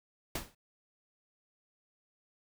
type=noise with exponential decay; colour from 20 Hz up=pink; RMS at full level=-32 dBFS; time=0.35-0.55 s; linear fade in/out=5 ms; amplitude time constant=43 ms; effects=none